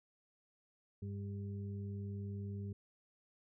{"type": "harmonic tone", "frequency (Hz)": 100, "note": "G2", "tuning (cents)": 35, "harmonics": [1, 2, 4], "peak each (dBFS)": [-41, -46, -53], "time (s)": [1.02, 2.73], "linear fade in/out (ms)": 5, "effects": []}